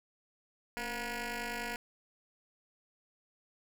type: ring-modulated tone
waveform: 10% pulse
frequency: 245 Hz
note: B3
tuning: 14 cents flat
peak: -25 dBFS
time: 0.77-1.76 s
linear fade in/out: 0 ms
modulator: 1200 Hz
effects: none